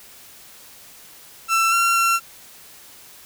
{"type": "tone with pitch steps", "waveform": "30% pulse", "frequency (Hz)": [1338, 1368, 1360], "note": ["E6", "F6", "F6"], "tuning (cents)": [25, -36, -46], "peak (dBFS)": -13, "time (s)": [1.48, 2.2], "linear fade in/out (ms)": 50, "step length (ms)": 240, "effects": ["white hiss -45 dBFS RMS until 3.25 s"]}